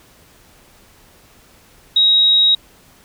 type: tone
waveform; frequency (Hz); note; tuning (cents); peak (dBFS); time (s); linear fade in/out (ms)
sine; 3802; A#7; +33; -9; 1.96-2.55; 5
effects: pink hiss -49 dBFS RMS until 3.04 s